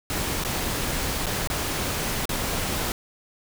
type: noise with dropouts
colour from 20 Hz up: pink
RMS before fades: -27 dBFS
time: 0.1-2.92 s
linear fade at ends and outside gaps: 1 ms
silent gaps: 0.438-0.448 / 1.26-1.266 / 1.474-1.5 / 2.255-2.292 s
effects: none